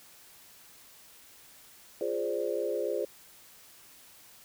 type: chord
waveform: sine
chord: D half-diminished seventh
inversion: first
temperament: equal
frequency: 349.2 / 415.3 / 523.3 / 587.3 Hz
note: F4 / Ab4 / C5 / D5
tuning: 0 / 0 / 0 / 0 cents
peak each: -36 / -33 / -33 / -36 dBFS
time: 2.01-3.05 s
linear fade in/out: 2 ms
effects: white hiss -55 dBFS RMS until 4.44 s